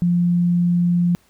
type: tone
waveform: sine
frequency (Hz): 174.61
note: F3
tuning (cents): 0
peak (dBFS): -14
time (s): 0.02-1.15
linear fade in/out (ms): 0
effects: pink hiss -58 dBFS RMS until 1.29 s